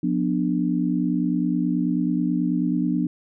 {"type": "chord", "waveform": "sine", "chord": "B diminished", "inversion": "second", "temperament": "just", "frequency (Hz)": [177.8, 246.9, 296.3], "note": ["F3", "B3", "D4"], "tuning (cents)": [31, 0, 15], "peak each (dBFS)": -24, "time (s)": [0.03, 3.07], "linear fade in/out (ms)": 5, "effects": []}